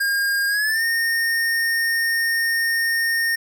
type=tone with pitch glide; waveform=square; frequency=1617 to 1836.1 Hz; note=G#6 to A#6; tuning=-47 to -27 cents; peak=-19 dBFS; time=0-3.36 s; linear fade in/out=10 ms; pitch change=+220 cents; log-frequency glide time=0.48-0.84 s; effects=none